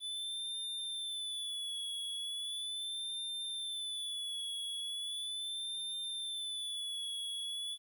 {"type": "tone with vibrato", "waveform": "square", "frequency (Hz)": 3477, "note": "A7", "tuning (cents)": -21, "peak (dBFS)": -38, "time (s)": [0, 7.78], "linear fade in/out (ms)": 50, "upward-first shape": "sine", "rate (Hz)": 0.38, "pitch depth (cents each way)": 61, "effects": ["12-bit"]}